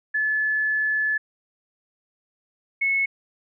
sine tone pair in turn, 1726 / 2194 Hz, A6 / C#7, -34 / -18 cents, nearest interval major third, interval 416 cents, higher second, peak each -20 / -19 dBFS, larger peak second, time 0.14-1.18 / 2.81-3.06 s, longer first, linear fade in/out 10 ms, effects none

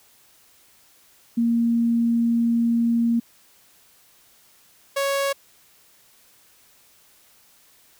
sine / sawtooth tone pair in turn, 233.1 / 554.4 Hz, A#3 / C#5, 0 / 0 cents, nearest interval octave + minor third, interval 1500 cents, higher second, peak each -17 / -17 dBFS, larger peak neither, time 1.37-3.2 / 4.96-5.33 s, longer first, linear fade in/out 10 ms, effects white hiss -56 dBFS RMS until 7.99 s

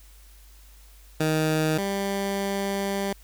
15% pulse tone pair in turn, 156.4 / 197.74 Hz, D#3 / G3, +9 / +15 cents, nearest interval major third, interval 406 cents, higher second, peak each -15 / -19 dBFS, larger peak first, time 1.2-1.78 / 1.78-3.13 s, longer second, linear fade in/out 5 ms, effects added 50 Hz sine -48 dBFS peak until 3.23 s + white hiss -56 dBFS RMS until 3.23 s

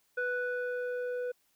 square tone with low-pass filter sweep, 494.1 Hz, B4, 1 cent sharp, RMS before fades -34 dBFS, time 0.17-1.32 s, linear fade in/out 10 ms, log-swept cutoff 1500 to 990 Hz, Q 4.1, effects white hiss -72 dBFS RMS until 1.55 s

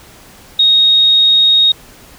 sine tone, 3740 Hz, A#7, 5 cents sharp, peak -6 dBFS, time 0.59-1.72 s, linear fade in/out 5 ms, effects pink hiss -40 dBFS RMS until 2.18 s

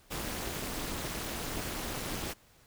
pink noise with amplitude modulation, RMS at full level -33 dBFS, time 0.1-2.34 s, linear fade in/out 20 ms, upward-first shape sine, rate 282 Hz, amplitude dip 95%, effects pink hiss -62 dBFS RMS until 2.66 s

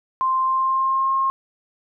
sine tone with pitch glide, 1046.5 to 1071.6 Hz, C6 to C6, 0 to +41 cents, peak -17 dBFS, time 0.21-1.3 s, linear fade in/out 0 ms, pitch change +41 cents, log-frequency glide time 0.41-1.13 s, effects none

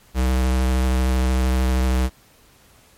square tone with vibrato, 64 Hz, C2, 38 cents flat, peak -17 dBFS, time 0.14-2.1 s, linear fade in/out 50 ms, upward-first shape sine, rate 13 Hz, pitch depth 17 cents each way, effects pink hiss -53 dBFS RMS until 2.97 s + MP3 64 kbps

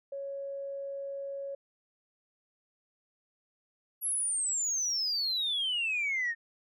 sine tone, 554.4 Hz, C#5, in tune, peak -35 dBFS, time 0.12-1.55 s, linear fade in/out 5 ms
sine exponential sweep, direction down, 11510 to 1810 Hz, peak -27 dBFS, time 4.01-6.35 s, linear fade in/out 50 ms
effects tanh soft clip ceiling -25 dBFS

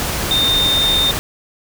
sine tone in noise, 3639 Hz, A#7, 42 cents flat, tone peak -13 dBFS, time 0.31-1.11 s, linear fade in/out 0 ms, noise pink, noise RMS -21 dBFS, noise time 0-1.19 s, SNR +5 dB, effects none

